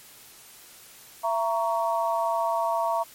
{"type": "chord", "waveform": "sine", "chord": "A# diminished", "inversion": "second", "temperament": "just", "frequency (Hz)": [671.3, 932.3, 1118.8], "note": ["E5", "A#5", "C#6"], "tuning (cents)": [31, 0, 16], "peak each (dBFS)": [-26, -26, -30], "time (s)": [1.23, 3.04], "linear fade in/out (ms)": 20, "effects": ["white hiss -49 dBFS RMS until 3.14 s", "MP3 64 kbps"]}